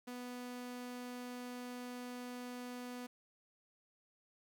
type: tone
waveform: sawtooth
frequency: 246.9 Hz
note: B3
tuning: in tune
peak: -40 dBFS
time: 0.07-3.07 s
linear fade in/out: 10 ms
effects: 11-bit